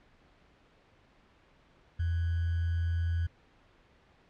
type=tone with sample-and-hold; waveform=sine; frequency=84.3 Hz; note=E2; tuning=39 cents sharp; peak=-27 dBFS; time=1.99-3.27 s; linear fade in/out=10 ms; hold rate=1575 Hz; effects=pink hiss -63 dBFS RMS until 4.29 s + low-pass 3000 Hz 12 dB/octave